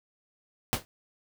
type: noise with exponential decay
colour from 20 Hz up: pink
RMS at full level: -23 dBFS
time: 0.73-0.85 s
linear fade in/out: 0 ms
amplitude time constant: 25 ms
effects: none